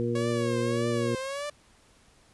harmonic tone, 118.6 Hz, A#2, 30 cents sharp, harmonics 1 / 2 / 3 / 4, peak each -31 / -31 / -31 / -31 dBFS, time 0-1.15 s, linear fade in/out 0 ms
sawtooth tone with vibrato, 554.4 Hz, C#5, in tune, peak -28 dBFS, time 0.15-1.5 s, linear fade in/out 5 ms, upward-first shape triangle, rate 1.7 Hz, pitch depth 110 cents each way
effects pink hiss -60 dBFS RMS until 2.33 s + resampled to 24000 Hz

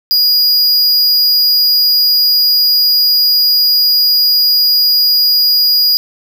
square tone, 4884 Hz, D#8, 33 cents flat, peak -8 dBFS, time 0.11-5.97 s, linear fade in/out 0 ms, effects 7-bit

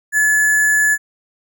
sine tone with sample-and-hold, 1715 Hz, A6, 45 cents flat, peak -11 dBFS, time 0.12-0.98 s, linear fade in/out 50 ms, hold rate 8820 Hz, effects none

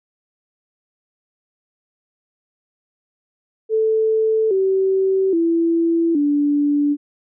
sine tone with pitch steps, 440 / 383 / 333.5 / 290.3 Hz, A4 / G4 / E4 / D4, 0 / -40 / +20 / -20 cents, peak -14 dBFS, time 3.69-6.97 s, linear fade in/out 50 ms, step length 820 ms, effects none

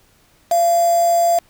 sine tone with quantisation, 686 Hz, F5, 31 cents flat, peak -12 dBFS, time 0.51-1.39 s, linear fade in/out 5 ms, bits 4, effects pink hiss -55 dBFS RMS until 1.49 s

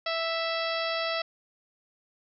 harmonic tone, 659.3 Hz, E5, in tune, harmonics 1 / 2 / 3 / 4 / 5 / 6 / 7 / 8, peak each -31 / -34 / -36 / -37 / -38 / -39 / -39 / -40 dBFS, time 0.06-1.22 s, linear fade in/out 5 ms, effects none

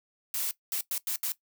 blue noise bursts at uneven times, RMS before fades -31 dBFS, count 5, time 0.34-0.51 / 0.72-0.81 / 0.91-0.98 / 1.07-1.16 / 1.23-1.32 s, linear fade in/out 2 ms, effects noise-tail reverb RT60 0.1 s tail -17 dB re dry

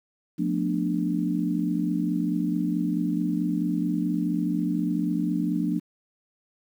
sine chord, B half-diminished seventh, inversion second, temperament just, 177.8 / 222.2 / 246.9 / 296.3 Hz, F3 / A3 / B3 / D4, +31 / +17 / 0 / +15 cents, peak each -27 / -30 / -31 / -27 dBFS, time 0.38-5.8 s, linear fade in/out 20 ms, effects 9-bit

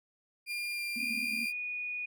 35% pulse tone with pitch glide, 2405 to 2388 Hz, D7 to D7, +41 to +28 cents, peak -32 dBFS, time 0.46-1.53 s, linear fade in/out 50 ms, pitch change -13 cents, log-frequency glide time 0.74-0.81 s
white band-pass noise, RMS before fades -44 dBFS, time 0.96-1.46 s, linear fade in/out 0 ms, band 220 to 250 Hz, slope 96 dB/octave
sine tone, 2463 Hz, D#7, 18 cents flat, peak -34 dBFS, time 0.99-2.06 s, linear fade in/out 10 ms
effects none

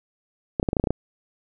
clicks, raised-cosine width 2 ms, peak -8 dBFS, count 9, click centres 0.598 / 0.629 / 0.688 / 0.731 / 0.768 / 0.798 / 0.84 / 0.872 / 0.906 s, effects none

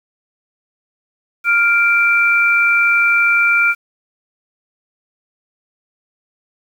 sine tone pair together, 1400.5 / 2349 Hz, F6 / D7, +4 / 0 cents, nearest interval major sixth, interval 896 cents, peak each -13 dBFS, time 1.44-3.75 s, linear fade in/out 50 ms, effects 7-bit

